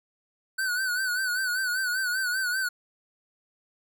square tone with vibrato, 1500 Hz, F#6, 23 cents sharp, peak -26 dBFS, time 0.58-2.69 s, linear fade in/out 10 ms, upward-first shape sine, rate 5.1 Hz, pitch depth 73 cents each way, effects none

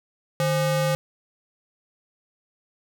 square ring-modulated tone, 340 Hz, F4, 46 cents flat, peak -18 dBFS, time 0.4-0.95 s, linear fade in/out 0 ms, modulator 187 Hz, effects none

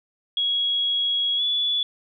sine tone with pitch glide, 3322 to 3433 Hz, G#7 to A7, 0 to -43 cents, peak -20 dBFS, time 0.37-1.83 s, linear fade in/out 2 ms, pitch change +57 cents, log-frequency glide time 1.37-1.42 s, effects none

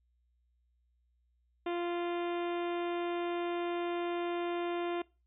harmonic tone with a mistuned harmonic, 347.2 Hz, F4, 10 cents flat, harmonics 1 / 2 / 3 / 4 / 5 / 6 / 7 / 8 / 9 / 10, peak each -33 / -39 / -44 / -48 / -51 / -51 / -51 / -52 / -54 / -55 dBFS, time 1.66-5.02 s, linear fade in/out 5 ms, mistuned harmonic 10, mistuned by +47 cents, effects noise-tail reverb RT60 0.3 s tail -23 dB re dry + added 60 Hz sine -70 dBFS peak until 5.26 s

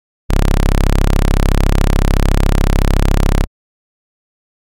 sawtooth tone, 33.82 Hz, C#1, 42 cents flat, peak -5 dBFS, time 0.29-3.45 s, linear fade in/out 20 ms, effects AAC 64 kbps

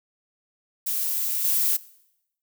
violet noise with level steps, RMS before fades -26 / -22 dBFS, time 0.86-1.77 s, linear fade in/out 10 ms, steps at 1.44 s, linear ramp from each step 10 ms, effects noise-tail reverb RT60 0.8 s tail -20 dB re dry

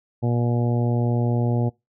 harmonic tone, 119.7 Hz, A#2, 46 cents sharp, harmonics 1 / 2 / 3 / 4 / 5 / 6 / 7, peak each -20 / -26 / -30 / -32 / -34 / -36 / -37 dBFS, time 0.22-1.7 s, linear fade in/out 20 ms, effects noise-tail reverb RT60 0.2 s tail -23 dB re dry

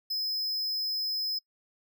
square tone, 5100 Hz, D#8, 42 cents sharp, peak -29 dBFS, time 0.1-1.39 s, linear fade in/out 10 ms, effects noise-tail reverb RT60 0.1 s tail -24 dB re dry

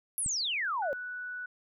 sine exponential sweep, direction down, 11480 to 523.3 Hz, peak -29 dBFS, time 0.18-0.93 s, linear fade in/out 0 ms
click, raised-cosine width 5 ms, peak -28 dBFS, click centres 0.262 s
sine tone, 1480 Hz, F#6, in tune, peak -36 dBFS, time 0.82-1.46 s, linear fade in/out 5 ms
effects none

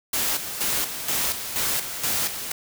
white noise with tremolo, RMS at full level -24 dBFS, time 0.13-2.52 s, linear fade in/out 5 ms, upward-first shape square, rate 2.1 Hz, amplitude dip 60%, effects none

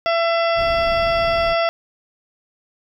harmonic tone, 671 Hz, E5, 31 cents sharp, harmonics 1 / 2 / 3 / 4 / 5 / 7 / 8, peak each -17 / -23 / -27 / -29 / -31 / -34 / -35 dBFS, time 0.06-1.69 s, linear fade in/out 0 ms
brown noise, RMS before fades -31 dBFS, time 0.55-1.56 s, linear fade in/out 50 ms
effects none

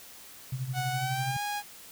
sine tone with tremolo, 129.7 Hz, C3, 15 cents flat, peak -28 dBFS, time 0.52-1.37 s, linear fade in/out 5 ms, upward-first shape sine, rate 12 Hz, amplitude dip 70%
sawtooth tone with pitch glide, 738 to 823.6 Hz, F#5 to G#5, -5 to -15 cents, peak -27 dBFS, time 0.73-1.63 s, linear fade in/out 50 ms, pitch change +190 cents, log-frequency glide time 0.92-1.42 s
effects white hiss -49 dBFS RMS until 1.91 s

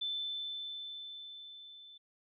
sine tone with level ramp, 3526 Hz, A7, 3 cents sharp, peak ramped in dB -33 to -52 dBFS, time 0.01-1.98 s, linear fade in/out 10 ms, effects none

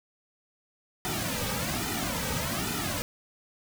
pink noise with flanger, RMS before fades -31 dBFS, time 1.05-3.02 s, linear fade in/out 0 ms, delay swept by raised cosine 1.8 to 2.9 ms, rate 1.2 Hz, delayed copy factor -0.85, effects none

